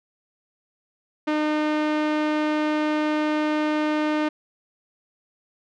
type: tone with low-pass filter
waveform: sawtooth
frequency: 304.3 Hz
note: D#4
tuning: 38 cents flat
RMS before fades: -23 dBFS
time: 1.27-4.29 s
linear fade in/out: 10 ms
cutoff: 2800 Hz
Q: 0.78
effects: none